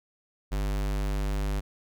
square tone, 49.8 Hz, G1, 28 cents sharp, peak -27 dBFS, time 0.51-1.61 s, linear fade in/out 20 ms, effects none

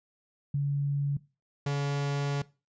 sine / 45% pulse tone pair in turn, 141.9 / 141.9 Hz, C#3 / C#3, +41 / +41 cents, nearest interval unison, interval 0 cents, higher neither, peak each -25 / -27 dBFS, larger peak first, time 0.54-1.17 / 1.66-2.42 s, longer second, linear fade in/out 5 ms, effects noise-tail reverb RT60 0.3 s tail -20 dB re dry + resampled to 16000 Hz

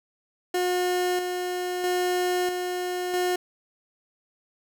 30% pulse tone with tremolo, 360 Hz, F#4, 47 cents flat, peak -20 dBFS, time 0.54-3.36 s, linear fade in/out 5 ms, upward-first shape square, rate 0.77 Hz, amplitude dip 40%, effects none

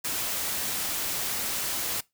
white noise, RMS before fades -30 dBFS, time 0.04-2.01 s, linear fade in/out 10 ms, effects noise-tail reverb RT60 0.2 s tail -22 dB re dry

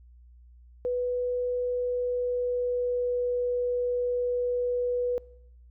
sine tone with pitch glide, 493.9 to 490.8 Hz, B4 to B4, 0 to -11 cents, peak -25 dBFS, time 0.85-5.18 s, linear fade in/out 0 ms, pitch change -11 cents, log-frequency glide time 1.56-3.22 s, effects noise-tail reverb RT60 0.8 s tail -23 dB re dry + added 60 Hz sine -50 dBFS peak until 5.7 s

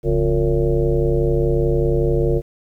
sine tone with frequency modulation, 246.9 Hz, B3, in tune, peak -14 dBFS, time 0.03-2.42 s, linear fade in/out 50 ms, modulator 105 Hz, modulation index 2.6, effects 9-bit

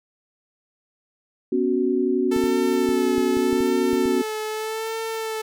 sine chord, B suspended second, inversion none, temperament just, 246.9 / 277.8 / 370.4 Hz, B3 / C#4 / F#4, 0 / +4 / +2 cents, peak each -24 / -24 / -21 dBFS, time 1.52-4.22 s, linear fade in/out 5 ms
sawtooth tone with vibrato, 440 Hz, A4, in tune, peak -22 dBFS, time 2.31-5.42 s, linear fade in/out 10 ms, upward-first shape sine, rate 0.83 Hz, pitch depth 35 cents each way
clicks, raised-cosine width 3 ms, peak -21 dBFS, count 9, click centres 2.364 / 2.439 / 2.89 / 3.181 / 3.37 / 3.529 / 3.606 / 3.932 / 4.057 s
effects none

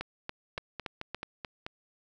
two click trains, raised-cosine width 0.3 ms, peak -21 / -19 dBFS, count 6 / 5, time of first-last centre 0.58-1.665 / 0.01-1.146 s, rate 4.61 / 3.52 Hz, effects none

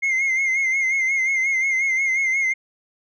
sine tone with vibrato, 2118 Hz, C7, 21 cents sharp, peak -15 dBFS, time 0.02-2.54 s, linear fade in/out 20 ms, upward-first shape sine, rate 5.6 Hz, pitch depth 53 cents each way, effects tanh soft clip ceiling -17 dBFS

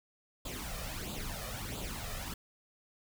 pink noise with flanger, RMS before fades -40 dBFS, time 0.45-2.34 s, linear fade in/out 5 ms, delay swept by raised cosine 0.26 to 1.66 ms, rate 1.5 Hz, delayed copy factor +0.7, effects none

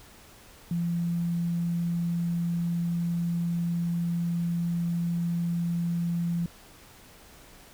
sine tone with quantisation, 170.9 Hz, F3, 37 cents flat, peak -25 dBFS, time 0.71-6.46 s, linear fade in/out 2 ms, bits 9, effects pink hiss -52 dBFS RMS until 7.73 s

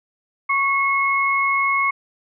sine tone pair together, 1108.7 / 2176 Hz, C#6 / C#7, 0 / -33 cents, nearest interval octave, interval 1167 cents, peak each -19 dBFS, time 0.49-1.91 s, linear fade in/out 10 ms, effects none

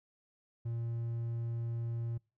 triangle tone with hard clipping, 116.54 Hz, A#2, in tune, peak -35 dBFS, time 0.65-2.18 s, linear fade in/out 10 ms, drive 6 dB, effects noise-tail reverb RT60 0.3 s tail -26 dB re dry

